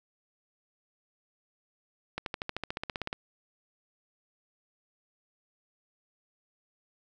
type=accelerating click train; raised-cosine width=0.3 ms; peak=-17 dBFS; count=15; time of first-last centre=2.18-3.129 s; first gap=82 ms; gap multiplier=0.97; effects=none